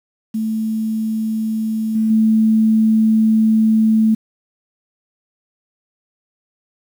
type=tone with level steps; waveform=sine; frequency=220 Hz; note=A3; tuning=in tune; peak=-17 / -13 / -10 dBFS; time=0.34-4.15 s; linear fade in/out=10 ms; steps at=1.95 / 2.1 s; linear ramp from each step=5 ms; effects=7-bit